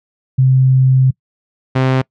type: tone pair in turn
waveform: sine / sawtooth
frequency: 130.81 / 130.81 Hz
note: C3 / C3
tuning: 0 / 0 cents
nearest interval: unison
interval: 0 cents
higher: neither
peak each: -7 dBFS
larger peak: neither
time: 0.38-1.11 / 1.75-2.02 s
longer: first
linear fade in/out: 10 ms
effects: noise-tail reverb RT60 0.1 s tail -24 dB re dry + low-pass 3000 Hz 12 dB/octave